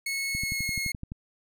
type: tone with pitch glide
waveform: sawtooth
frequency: 2191 to 2163 Hz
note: C#7 to C#7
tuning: -21 to -43 cents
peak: -25 dBFS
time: 0.06-0.92 s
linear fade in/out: 5 ms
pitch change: -22 cents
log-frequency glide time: 0.3-0.72 s
type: click train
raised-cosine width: 5 ms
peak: -23 dBFS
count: 10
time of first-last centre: 0.35-1.119 s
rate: 11.7 Hz
effects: none